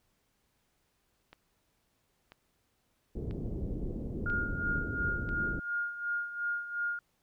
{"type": "click train", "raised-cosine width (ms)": 0.3, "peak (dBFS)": -34, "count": 5, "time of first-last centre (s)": [1.33, 5.29], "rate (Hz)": 1.01}
{"type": "low-pass noise", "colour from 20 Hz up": "pink", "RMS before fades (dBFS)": -36, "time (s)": [3.15, 5.6], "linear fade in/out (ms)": 10, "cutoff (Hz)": 420, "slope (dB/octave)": 24}
{"type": "tone with tremolo", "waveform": "sine", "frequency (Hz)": 1419, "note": "F6", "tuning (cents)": 27, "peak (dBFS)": -29, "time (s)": [4.26, 6.99], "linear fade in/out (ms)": 2, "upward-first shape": "sine", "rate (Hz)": 2.8, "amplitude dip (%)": 70}
{"effects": ["pink hiss -75 dBFS RMS until 7.22 s"]}